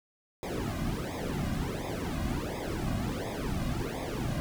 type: noise with flanger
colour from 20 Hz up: brown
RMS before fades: -33 dBFS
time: 0.43-4.4 s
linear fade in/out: 0 ms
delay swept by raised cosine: 0.68 to 2.28 ms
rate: 1.4 Hz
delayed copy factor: -1
effects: none